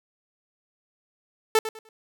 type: tone with echo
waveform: sawtooth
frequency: 440 Hz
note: A4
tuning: in tune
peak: -12 dBFS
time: 1.55-1.59 s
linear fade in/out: 2 ms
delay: 100 ms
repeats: 3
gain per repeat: -12 dB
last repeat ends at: 1.89 s
effects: none